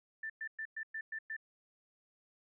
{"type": "tone bursts", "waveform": "sine", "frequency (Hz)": 1773, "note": "A6", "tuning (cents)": 13, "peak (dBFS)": -38, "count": 7, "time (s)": [0.23, 1.366], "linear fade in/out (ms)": 5, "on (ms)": 68, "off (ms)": 110, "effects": []}